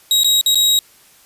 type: tone with dropouts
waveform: sawtooth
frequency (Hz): 3815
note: A#7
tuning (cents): +39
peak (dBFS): -8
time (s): 0.11-0.79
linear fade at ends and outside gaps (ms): 1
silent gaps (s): 0.234-0.245 / 0.412-0.461 / 0.546-0.555
effects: white hiss -49 dBFS RMS until 1.25 s + resampled to 32000 Hz